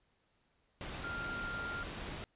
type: tone in noise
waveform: sine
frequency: 1396.9 Hz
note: F6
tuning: in tune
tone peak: -39 dBFS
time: 1.04-1.83 s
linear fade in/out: 0 ms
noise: pink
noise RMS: -43 dBFS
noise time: 0.81-2.24 s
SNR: +1 dB
effects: pink hiss -75 dBFS RMS until 2.35 s + resampled to 8000 Hz